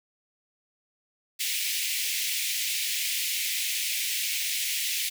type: high-pass noise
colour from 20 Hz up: pink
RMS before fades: -29 dBFS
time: 1.39-5.1 s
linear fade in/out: 20 ms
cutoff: 2100 Hz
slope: 48 dB/octave
effects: none